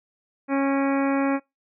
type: harmonic tone with a mistuned harmonic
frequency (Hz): 274.8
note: C#4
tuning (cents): -15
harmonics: 1 / 2 / 3 / 4 / 5 / 6 / 7 / 8 / 9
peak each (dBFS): -21 / -27 / -31 / -33 / -35 / -37 / -38 / -39 / -40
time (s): 0.48-1.4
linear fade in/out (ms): 50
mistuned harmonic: 8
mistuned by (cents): +43
effects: noise-tail reverb RT60 0.2 s tail -24 dB re dry